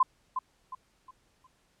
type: tone with echo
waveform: sine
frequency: 1032 Hz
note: C6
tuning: 24 cents flat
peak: -18 dBFS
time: 0-0.03 s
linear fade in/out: 5 ms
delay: 360 ms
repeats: 4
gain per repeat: -9 dB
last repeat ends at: 1.47 s
effects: pink hiss -69 dBFS RMS until 1.8 s + low-pass 10000 Hz 12 dB/octave

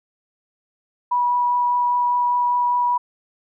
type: tone with vibrato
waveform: sine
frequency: 975 Hz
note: B5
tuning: 23 cents flat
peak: -16 dBFS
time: 1.11-2.98 s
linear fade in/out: 10 ms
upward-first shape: triangle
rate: 5 Hz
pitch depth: 9 cents each way
effects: none

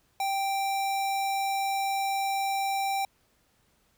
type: tone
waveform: square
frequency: 784 Hz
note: G5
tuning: in tune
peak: -27 dBFS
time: 0.2-3.05 s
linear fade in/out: 2 ms
effects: pink hiss -68 dBFS RMS until 3.97 s

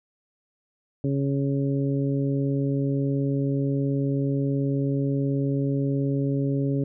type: harmonic tone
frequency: 138.59 Hz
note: C#3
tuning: in tune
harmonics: 1 / 2 / 3 / 4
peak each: -24 / -26 / -31 / -36 dBFS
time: 1.04-6.84 s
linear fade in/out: 2 ms
effects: none

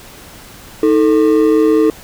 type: ring-modulated tone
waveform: triangle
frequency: 378.4 Hz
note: F#4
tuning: 39 cents sharp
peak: -3 dBFS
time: 0.83-1.9 s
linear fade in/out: 2 ms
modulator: 62.5 Hz
effects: pink hiss -37 dBFS RMS until 2.03 s

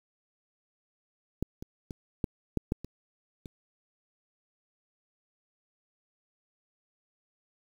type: clicks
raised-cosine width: 3 ms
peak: -16 / -26 / -26 / -15 / -14 / -14 / -27 / -30 dBFS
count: 8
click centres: 1.426 / 1.625 / 1.908 / 2.242 / 2.573 / 2.721 / 2.846 / 3.458 s
effects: 8-bit

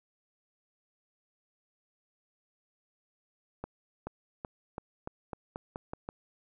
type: accelerating click train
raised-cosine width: 1 ms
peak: -23 dBFS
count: 10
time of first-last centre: 3.64-6.089 s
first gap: 430 ms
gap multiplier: 0.88
effects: none

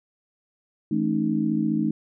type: harmonic tone with a mistuned harmonic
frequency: 54.3 Hz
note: A1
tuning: 22 cents flat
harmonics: 3 / 4 / 5 / 6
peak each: -29 / -24 / -30 / -25 dBFS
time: 0.91-1.91 s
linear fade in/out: 5 ms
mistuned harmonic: 6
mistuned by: -100 cents
effects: none

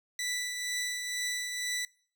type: tone with tremolo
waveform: 15% pulse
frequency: 1975.5 Hz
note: B6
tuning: in tune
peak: -24 dBFS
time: 0.19-1.85 s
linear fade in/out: 2 ms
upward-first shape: triangle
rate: 2.1 Hz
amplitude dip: 45%
effects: noise-tail reverb RT60 0.5 s tail -24 dB re dry

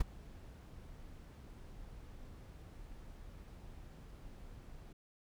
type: noise with ADSR envelope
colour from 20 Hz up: brown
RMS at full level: -29 dBFS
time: 0-4.93 s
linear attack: 7 ms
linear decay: 17 ms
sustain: -23 dB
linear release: 8 ms
effects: none

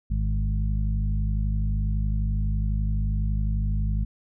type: harmonic tone with a mistuned harmonic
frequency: 51.91 Hz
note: G#1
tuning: in tune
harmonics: 1 / 2 / 3 / 4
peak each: -23 / -29 / -33 / -35 dBFS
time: 0.1-4.05 s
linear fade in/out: 10 ms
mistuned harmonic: 3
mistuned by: -17 cents
effects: none

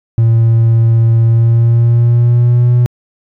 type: tone with pitch glide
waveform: triangle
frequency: 114.5 to 122.01 Hz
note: A#2 to B2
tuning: -31 to -21 cents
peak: -3 dBFS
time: 0.18-2.86 s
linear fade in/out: 0 ms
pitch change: +110 cents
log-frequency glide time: 1.24-2.74 s
effects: tanh soft clip ceiling 0 dBFS

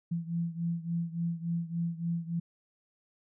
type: beating tone pair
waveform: sine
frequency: 167.8 / 171.3 Hz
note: E3 / F3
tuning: +31 / -33 cents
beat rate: 3.5 Hz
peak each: -32 / -35 dBFS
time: 0.11-2.4 s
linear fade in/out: 10 ms
effects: none

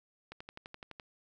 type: click train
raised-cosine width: 0.3 ms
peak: -29 dBFS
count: 9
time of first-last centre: 0.32-0.998 s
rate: 11.8 Hz
effects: none

